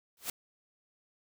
white noise with exponential growth, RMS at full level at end -31 dBFS, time 0.17-0.3 s, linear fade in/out 2 ms, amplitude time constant 27 ms, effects none

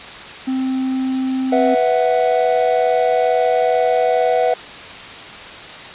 triangle tone, 261.6 Hz, C4, in tune, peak -15 dBFS, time 0.47-1.75 s, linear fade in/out 10 ms
triangle chord, B suspended fourth, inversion none, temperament just, 493.9 / 658.5 / 740.8 Hz, B4 / E5 / F#5, 0 / -2 / +2 cents, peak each -15 / -16 / -16 dBFS, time 1.52-4.54 s, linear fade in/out 5 ms
effects white hiss -33 dBFS RMS until 5.94 s + resampled to 8000 Hz

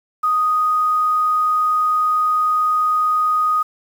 sine tone with quantisation, 1244.5 Hz, D#6, in tune, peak -14 dBFS, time 0.23-3.63 s, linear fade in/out 10 ms, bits 7, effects none

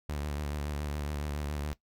sawtooth tone with vibrato, 73.42 Hz, D2, in tune, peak -29 dBFS, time 0.09-1.73 s, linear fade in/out 0 ms, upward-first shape sine, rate 7.1 Hz, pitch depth 49 cents each way, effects noise-tail reverb RT60 0.1 s tail -18 dB re dry

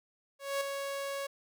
sawtooth tone with ADSR envelope, 555 Hz, C#5, 2 cents sharp, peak -25 dBFS, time 0.39-1.27 s, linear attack 220 ms, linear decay 4 ms, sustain -6 dB, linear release 9 ms, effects none

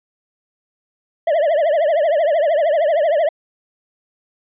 triangle tone with vibrato, 623 Hz, D#5, 2 cents sharp, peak -11 dBFS, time 1.27-3.29 s, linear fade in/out 5 ms, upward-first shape triangle, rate 13 Hz, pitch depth 200 cents each way, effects resampled to 8000 Hz

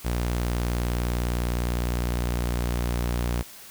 sawtooth tone, 59.8 Hz, A#1, 45 cents sharp, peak -20 dBFS, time 0.04-3.43 s, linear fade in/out 20 ms, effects white hiss -45 dBFS RMS until 3.7 s

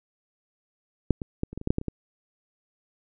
clicks, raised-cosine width 3 ms, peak -6 / -19 / -13 / -26 / -20 / -24 / -12 / -7 / -12 / -23 / -16 dBFS, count 11, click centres 1.107 / 1.218 / 1.434 / 1.53 / 1.576 / 1.614 / 1.674 / 1.705 / 1.784 / 1.814 / 1.883 s, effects none

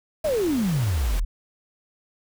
pink noise, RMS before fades -35 dBFS, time 0.24-1.2 s, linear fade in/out 5 ms
sine exponential sweep, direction down, 658 to 34.71 Hz, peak -20 dBFS, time 0.24-1.25 s, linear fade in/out 10 ms
effects none

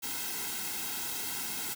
white noise with comb filter, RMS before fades -36 dBFS, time 0.02-1.75 s, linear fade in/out 20 ms, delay 1.7 ms, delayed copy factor -0.95, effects none

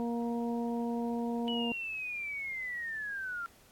harmonic tone, 235.2 Hz, A#3, 16 cents sharp, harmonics 1 / 2 / 3 / 4, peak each -32 / -38 / -42 / -44 dBFS, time 0-1.72 s, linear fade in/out 0 ms
sine linear sweep, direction down, 2960 to 1361 Hz, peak -35 dBFS, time 1.48-3.46 s, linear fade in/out 0 ms
effects pink hiss -61 dBFS RMS until 3.71 s + AAC 64 kbps

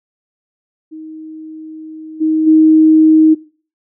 sine tone with level steps, 314.6 Hz, D#4, 19 cents sharp, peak -27 / -10 / -4 dBFS, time 0.91-3.35 s, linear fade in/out 20 ms, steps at 2.2 / 2.46 s, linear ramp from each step 20 ms, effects noise-tail reverb RT60 0.4 s tail -20 dB re dry

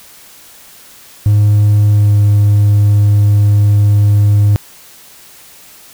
triangle tone with pitch glide, 104.1 to 103.02 Hz, G#2 to G#2, +5 to -13 cents, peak -3 dBFS, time 1.26-4.56 s, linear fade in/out 0 ms, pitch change -18 cents, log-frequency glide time 1.91-2.16 s, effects tanh soft clip ceiling 0 dBFS + white hiss -39 dBFS RMS until 5.93 s

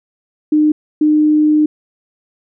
sine tone bursts at uneven times, 303.9 Hz, D#4, 41 cents flat, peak -8 dBFS, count 2, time 0.52-0.72 / 1.01-1.66 s, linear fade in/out 5 ms, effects none

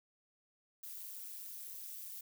violet noise with amplitude modulation, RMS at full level -43 dBFS, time 0.83-2.21 s, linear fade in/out 5 ms, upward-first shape sine, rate 197 Hz, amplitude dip 100%, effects none

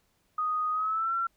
sine tone with pitch glide, 1244.5 to 1357.1 Hz, D#6 to E6, 0 to +50 cents, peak -26 dBFS, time 0.38-1.27 s, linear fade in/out 5 ms, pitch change +150 cents, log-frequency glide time 0.72-1.13 s, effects pink hiss -71 dBFS RMS until 1.36 s

